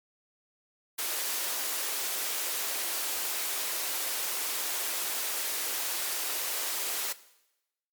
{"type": "high-pass noise", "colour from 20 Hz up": "white", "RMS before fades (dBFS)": -32, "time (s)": [0.98, 7.13], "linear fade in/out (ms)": 10, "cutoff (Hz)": 320, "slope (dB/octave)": 24, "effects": ["noise-tail reverb RT60 0.9 s tail -17 dB re dry", "MP3 96 kbps"]}